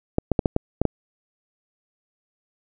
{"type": "clicks", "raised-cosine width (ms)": 2, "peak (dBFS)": -5, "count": 7, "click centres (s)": [0.184, 0.317, 0.392, 0.458, 0.564, 0.816, 0.853], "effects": []}